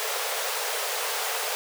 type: high-pass noise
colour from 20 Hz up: pink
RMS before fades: -29 dBFS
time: 0-1.55 s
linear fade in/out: 0 ms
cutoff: 420 Hz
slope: 96 dB/octave
effects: none